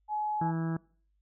sine tone, 847 Hz, G#5, 34 cents sharp, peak -29 dBFS, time 0.08-0.53 s, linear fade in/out 50 ms
harmonic tone, 163.9 Hz, E3, 10 cents flat, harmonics 1 / 2 / 3 / 4 / 5 / 6 / 7 / 8 / 9 / 10, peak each -30 / -36 / -50 / -47 / -47 / -50 / -52 / -48 / -54 / -49 dBFS, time 0.41-0.77 s, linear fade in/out 5 ms
effects noise-tail reverb RT60 0.5 s tail -24 dB re dry + added 50 Hz sine -69 dBFS peak until 1.21 s

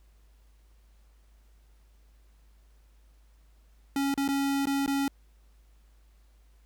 square tone with dropouts, 277.2 Hz, C#4, in tune, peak -26 dBFS, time 3.96-5.08 s, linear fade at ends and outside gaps 2 ms, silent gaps 4.141-4.176 / 4.279-4.287 / 4.656-4.67 / 4.862-4.877 s, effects added 52 Hz sine -56 dBFS peak until 6.65 s + pink hiss -70 dBFS RMS until 6.65 s

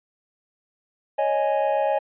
triangle chord, C# suspended second, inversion none, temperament equal, 554.4 / 622.3 / 830.6 Hz, C#5 / D#5 / G#5, 0 / 0 / 0 cents, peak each -22 dBFS, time 1.18-1.99 s, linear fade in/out 10 ms, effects resampled to 8000 Hz

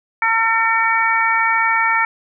harmonic tone, 452.7 Hz, A4, 49 cents sharp, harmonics 2 / 3 / 4 / 5, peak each -19 / -19 / -19 / -19 dBFS, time 0.22-2.05 s, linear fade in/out 2 ms, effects none

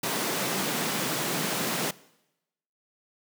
pink high-pass noise, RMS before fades -29 dBFS, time 0.03-1.91 s, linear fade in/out 5 ms, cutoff 140 Hz, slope 48 dB/octave, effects noise-tail reverb RT60 0.9 s tail -21 dB re dry

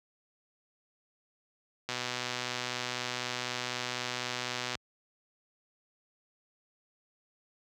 click train, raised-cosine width 0.2 ms, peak -16 dBFS, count 356, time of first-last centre 1.89-4.753 s, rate 124 Hz, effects high-pass 60 Hz 12 dB/octave

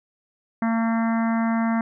harmonic tone, 227.4 Hz, A#3, 43 cents flat, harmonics 1 / 3 / 4 / 5 / 6 / 7 / 8 / 9, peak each -20 / -30 / -32 / -34 / -36 / -37 / -38 / -39 dBFS, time 0.62-1.81 s, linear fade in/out 2 ms, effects none

